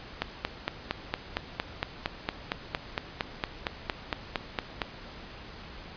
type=click train; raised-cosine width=0.3 ms; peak=-11 dBFS; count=21; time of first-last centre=0.22-4.818 s; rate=4.35 Hz; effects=pink hiss -45 dBFS RMS until 5.96 s + resampled to 11025 Hz